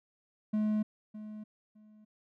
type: tone with echo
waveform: triangle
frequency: 213.4 Hz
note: G#3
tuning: 47 cents sharp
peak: -25 dBFS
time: 0.53-0.83 s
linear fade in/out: 10 ms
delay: 610 ms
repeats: 2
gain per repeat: -14 dB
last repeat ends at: 2.05 s
effects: none